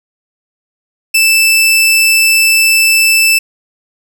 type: tone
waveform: sawtooth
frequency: 2643 Hz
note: E7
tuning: 4 cents sharp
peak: -3 dBFS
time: 1.14-3.39 s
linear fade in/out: 10 ms
effects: none